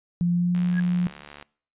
sine tone with pitch glide, 174.1 to 177.96 Hz, F3 to F3, -5 to +33 cents, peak -19 dBFS, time 0.21-1.07 s, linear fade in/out 0 ms, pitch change +38 cents, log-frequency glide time 0.32-0.59 s
click train, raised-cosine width 0.3 ms, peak -25 dBFS, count 65, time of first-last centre 0.55-1.426 s, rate 73.1 Hz
sine tone with exponential growth, 1656 Hz, G#6, 5 cents flat, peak -26 dBFS, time 0.69-0.8 s, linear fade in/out 5 ms, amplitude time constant 23 ms
effects noise-tail reverb RT60 0.5 s tail -23 dB re dry + resampled to 8000 Hz

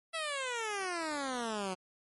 10% pulse exponential sweep, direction down, 668 to 181.2 Hz, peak -26 dBFS, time 0.13-1.75 s, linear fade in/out 20 ms, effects MP3 48 kbps

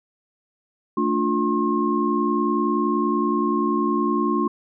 sine tone cluster, 222.5 / 293.1 / 352.6 / 1072 Hz, A3 / D4 / F4 / C6, +20 / -3 / +17 / +42 cents, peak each -24 dBFS, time 0.97-4.48 s, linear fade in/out 5 ms, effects none

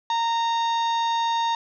harmonic tone, 924 Hz, A#5, 16 cents flat, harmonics 1 / 2 / 3 / 4 / 5 / 6 / 7, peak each -21 / -36 / -41 / -31 / -44 / -46 / -44 dBFS, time 0.1-1.55 s, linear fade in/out 2 ms, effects none

